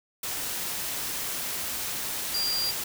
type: tone in noise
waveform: sine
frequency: 4763 Hz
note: D8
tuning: 24 cents sharp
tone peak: -26 dBFS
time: 2.34-2.71 s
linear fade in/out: 5 ms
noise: white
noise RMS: -32 dBFS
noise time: 0.23-2.84 s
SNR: +3 dB
effects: none